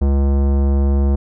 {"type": "tone with tanh clipping", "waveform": "sine", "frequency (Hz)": 69.3, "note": "C#2", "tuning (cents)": 0, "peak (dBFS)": -14, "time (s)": [0.01, 1.16], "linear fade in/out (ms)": 10, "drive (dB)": 18, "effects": []}